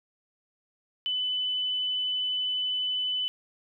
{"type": "tone", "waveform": "sine", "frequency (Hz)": 3004, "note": "F#7", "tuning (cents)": 26, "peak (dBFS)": -26, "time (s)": [1.06, 3.28], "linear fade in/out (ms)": 0, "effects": []}